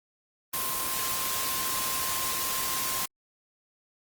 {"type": "tone in noise", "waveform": "sine", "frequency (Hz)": 1053, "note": "C6", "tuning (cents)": 11, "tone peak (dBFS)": -36, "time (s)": [0.53, 3.06], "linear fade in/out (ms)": 10, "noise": "white", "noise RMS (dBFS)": -30, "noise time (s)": [0.53, 3.06], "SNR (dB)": -9, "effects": ["Opus 24 kbps"]}